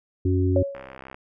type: harmonic tone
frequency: 92.2 Hz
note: F#2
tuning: 6 cents flat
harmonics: 1 / 3 / 4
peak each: -20 / -25 / -26 dBFS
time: 0.25-0.63 s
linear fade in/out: 5 ms
type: tone with exponential decay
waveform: sine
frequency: 556 Hz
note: C#5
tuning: 5 cents sharp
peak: -17 dBFS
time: 0.56-0.97 s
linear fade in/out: 2 ms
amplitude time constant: 88 ms
type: click train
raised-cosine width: 0.5 ms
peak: -24 dBFS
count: 27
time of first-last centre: 0.75-1.145 s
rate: 65.9 Hz
effects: none